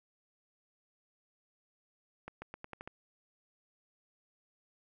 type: accelerating click train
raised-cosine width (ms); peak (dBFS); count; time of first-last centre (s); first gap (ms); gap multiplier
0.5; -28; 7; 2.28-2.875; 140; 0.86
effects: none